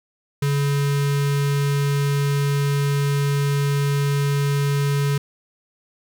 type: tone with notch filter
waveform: square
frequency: 141.8 Hz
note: C#3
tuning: 40 cents sharp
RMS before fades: -20 dBFS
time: 0.42-5.18 s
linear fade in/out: 5 ms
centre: 700 Hz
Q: 2
effects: 9-bit